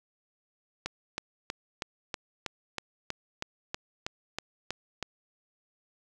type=click train; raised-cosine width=0.2 ms; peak=-15 dBFS; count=14; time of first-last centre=0.86-5.027 s; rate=3.12 Hz; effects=none